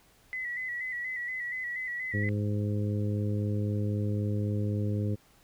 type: tone with vibrato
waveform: sine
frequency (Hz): 1979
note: B6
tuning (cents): +3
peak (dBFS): -32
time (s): 0.33-2.29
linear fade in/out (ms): 0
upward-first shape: square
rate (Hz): 4.2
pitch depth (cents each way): 41
type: harmonic tone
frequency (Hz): 103.83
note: G#2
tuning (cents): 0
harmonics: 1 / 2 / 3 / 4 / 5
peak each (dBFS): -28 / -34 / -38 / -40 / -42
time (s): 2.13-5.16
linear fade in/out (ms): 20
effects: pink hiss -62 dBFS RMS until 5.43 s